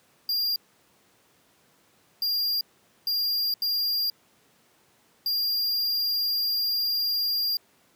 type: tone bursts at uneven times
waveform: square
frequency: 4793 Hz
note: D8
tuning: 34 cents sharp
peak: -24 dBFS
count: 5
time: 0.29-0.56 / 2.22-2.61 / 3.07-3.54 / 3.62-4.1 / 5.26-7.57 s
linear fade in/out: 2 ms
effects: pink hiss -62 dBFS RMS until 7.95 s + high-pass 150 Hz 12 dB/octave